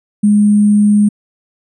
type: tone with sample-and-hold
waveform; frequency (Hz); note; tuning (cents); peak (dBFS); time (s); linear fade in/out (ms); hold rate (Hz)
sine; 207.7; G#3; 0; -6; 0.23-1.09; 10; 8820
effects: resampled to 32000 Hz